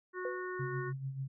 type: harmonic tone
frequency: 366.2 Hz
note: F#4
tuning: 18 cents flat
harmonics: 1 / 3 / 4 / 5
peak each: -39 / -44 / -45 / -46 dBFS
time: 0.13-0.93 s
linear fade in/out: 50 ms
type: tone with exponential decay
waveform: sine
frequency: 496.1 Hz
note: B4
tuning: 8 cents sharp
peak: -32 dBFS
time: 0.25-0.51 s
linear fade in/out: 2 ms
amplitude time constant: 56 ms
type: tone with tremolo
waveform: sine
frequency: 134.8 Hz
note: C#3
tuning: 48 cents flat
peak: -34 dBFS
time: 0.59-1.28 s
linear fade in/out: 10 ms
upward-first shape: sine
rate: 6.8 Hz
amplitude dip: 60%
effects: none